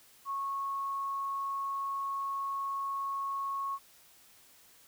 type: tone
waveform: sine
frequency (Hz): 1100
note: C#6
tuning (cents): -14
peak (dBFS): -32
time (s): 0.25-3.79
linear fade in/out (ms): 50
effects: white hiss -60 dBFS RMS until 4.87 s